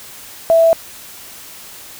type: tone with quantisation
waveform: sine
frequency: 659 Hz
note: E5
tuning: 1 cent flat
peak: -7 dBFS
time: 0.5-0.73 s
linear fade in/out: 0 ms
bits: 6
effects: white hiss -36 dBFS RMS until 1.99 s